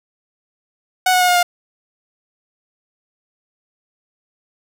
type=tone with pitch steps; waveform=sawtooth; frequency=740 / 731.5 / 723.1 / 714.8 / 706.6 Hz; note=F#5 / F#5 / F#5 / F5 / F5; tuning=0 / -20 / -40 / +40 / +20 cents; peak=-8 dBFS; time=1.06-1.43 s; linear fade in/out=5 ms; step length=74 ms; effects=none